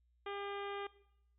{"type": "harmonic tone with a mistuned harmonic", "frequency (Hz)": 401.5, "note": "G4", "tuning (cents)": 41, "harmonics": [1, 2, 3, 4, 5, 6, 7, 8, 9], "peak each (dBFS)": [-43, -47, -47, -53, -53, -54, -58, -54, -62], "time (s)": [0.26, 0.87], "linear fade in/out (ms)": 5, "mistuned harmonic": 7, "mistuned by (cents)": 30, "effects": ["noise-tail reverb RT60 0.8 s tail -19 dB re dry", "added 60 Hz sine -70 dBFS peak until 1.38 s"]}